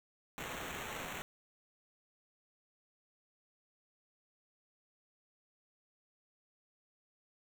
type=noise with sample-and-hold; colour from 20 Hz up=violet; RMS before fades=-43 dBFS; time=0.38-1.22 s; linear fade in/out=0 ms; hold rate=4900 Hz; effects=none